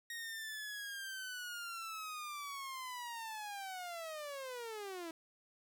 sawtooth linear sweep, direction down, 1876 to 320.7 Hz, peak -39 dBFS, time 0.1-5.11 s, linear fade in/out 2 ms, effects none

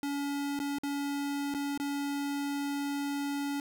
square tone with dropouts, 283.6 Hz, C#4, 40 cents sharp, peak -32 dBFS, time 0.03-3.6 s, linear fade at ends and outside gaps 1 ms, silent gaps 0.591-0.6 / 0.785-0.834 / 1.54-1.547 / 1.776-1.799 s, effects 11-bit

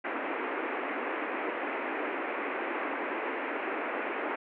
pink band-pass noise, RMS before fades -34 dBFS, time 0.04-4.36 s, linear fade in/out 10 ms, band 270 to 2500 Hz, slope 48 dB/octave, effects none

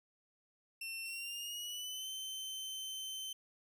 sawtooth tone with pitch glide, 2700 to 3084 Hz, E7 to G7, +41 to -29 cents, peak -38 dBFS, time 0.81-3.33 s, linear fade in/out 5 ms, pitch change +230 cents, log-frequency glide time 1.04-2.09 s, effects none

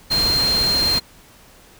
sine tone in noise, 4186 Hz, C8, in tune, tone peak -16 dBFS, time 0.1-1 s, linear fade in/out 20 ms, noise pink, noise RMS -25 dBFS, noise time 0.1-1 s, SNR +6 dB, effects pink hiss -48 dBFS RMS until 1.79 s

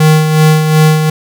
square tone with tremolo, 155.56 Hz, D#3, in tune, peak -4 dBFS, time 0-1.1 s, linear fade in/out 5 ms, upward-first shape sine, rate 2.7 Hz, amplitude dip 50%, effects none

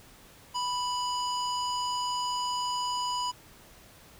square tone with low-pass filter, 988 Hz, B5, in tune, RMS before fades -31 dBFS, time 0.54-3.32 s, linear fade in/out 20 ms, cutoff 6000 Hz, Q 2.7, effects pink hiss -54 dBFS RMS until 4.19 s

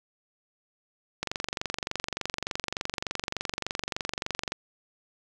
click train, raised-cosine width 0.2 ms, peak -12 dBFS, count 78, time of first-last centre 1.23-4.521 s, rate 23.4 Hz, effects none

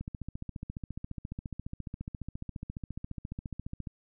click train, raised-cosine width 5 ms, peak -25 dBFS, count 57, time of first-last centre 0.01-3.872 s, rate 14.5 Hz, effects none

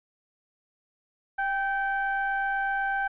triangle ring-modulated tone, 382 Hz, G4, 45 cents flat, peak -20 dBFS, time 1.38-3.08 s, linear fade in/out 10 ms, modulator 1170 Hz, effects resampled to 8000 Hz

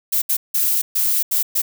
violet noise bursts at uneven times, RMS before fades -18 dBFS, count 6, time 0.12-0.22 / 0.29-0.37 / 0.54-0.82 / 0.95-1.23 / 1.31-1.43 / 1.55-1.62 s, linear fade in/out 10 ms, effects none

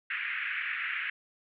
pink band-pass noise, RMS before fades -34 dBFS, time 0.1-1.1 s, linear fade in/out 5 ms, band 1500 to 2600 Hz, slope 48 dB/octave, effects none

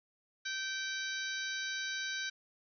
harmonic tone with a mistuned harmonic, 776 Hz, G5, 18 cents flat, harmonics 2 / 3 / 4 / 5 / 6 / 7 / 8, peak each -38 / -46 / -47 / -42 / -47 / -51 / -46 dBFS, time 0.45-2.3 s, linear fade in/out 10 ms, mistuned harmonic 8, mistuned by -80 cents, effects none

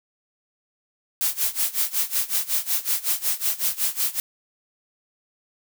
blue noise with tremolo, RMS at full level -21 dBFS, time 1.21-4.2 s, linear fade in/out 0 ms, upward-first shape sine, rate 5.4 Hz, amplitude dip 90%, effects none

